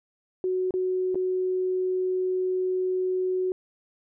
sine tone with dropouts, 370 Hz, F#4, in tune, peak -23 dBFS, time 0.44-3.52 s, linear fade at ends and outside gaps 1 ms, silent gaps 0.708-0.739 / 1.146-1.155 s, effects none

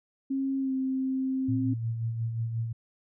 sine tone with pitch glide, 270 to 263.2 Hz, C#4 to C4, -45 to +10 cents, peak -26 dBFS, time 0.3-1.74 s, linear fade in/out 10 ms, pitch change -45 cents, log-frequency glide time 0.59-0.73 s
sine tone with tremolo, 114.5 Hz, A#2, 31 cents flat, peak -26 dBFS, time 1.48-2.73 s, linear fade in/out 10 ms, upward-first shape sine, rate 5.6 Hz, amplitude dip 45%
effects none

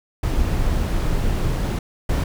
brown noise bursts at uneven times, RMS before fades -20 dBFS, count 2, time 0.23-1.79 / 2.09-2.24 s, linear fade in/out 5 ms, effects none

